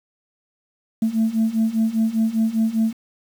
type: beating tone pair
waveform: sine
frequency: 220 / 225 Hz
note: A3 / A3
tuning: 0 / +39 cents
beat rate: 5 Hz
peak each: -20 / -18 dBFS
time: 1.02-2.93 s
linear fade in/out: 5 ms
effects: tanh soft clip ceiling -12 dBFS + 7-bit